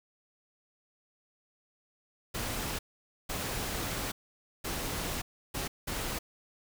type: noise bursts at uneven times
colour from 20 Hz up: pink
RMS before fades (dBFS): -35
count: 5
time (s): 2.34-2.79 / 3.29-4.12 / 4.64-5.22 / 5.54-5.68 / 5.87-6.19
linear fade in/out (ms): 10
effects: none